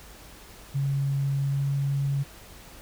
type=tone with pitch glide; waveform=sine; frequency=138.59 to 139.39 Hz; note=C#3 to C#3; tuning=0 to +10 cents; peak=-23 dBFS; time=0.74-2.24 s; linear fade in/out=20 ms; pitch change=+10 cents; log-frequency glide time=1.42-1.71 s; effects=added 50 Hz sine -52 dBFS peak until 2.81 s + pink hiss -48 dBFS RMS until 2.81 s